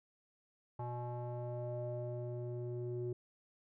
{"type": "tone with low-pass filter sweep", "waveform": "square", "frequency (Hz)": 121.5, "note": "B2", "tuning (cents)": -28, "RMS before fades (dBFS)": -41, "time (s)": [0.79, 3.13], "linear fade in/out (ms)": 5, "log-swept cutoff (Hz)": [880, 390], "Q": 5, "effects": []}